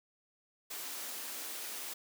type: high-pass noise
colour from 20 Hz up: white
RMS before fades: -42 dBFS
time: 0.7-1.94 s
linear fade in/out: 10 ms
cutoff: 230 Hz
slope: 48 dB/octave
effects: none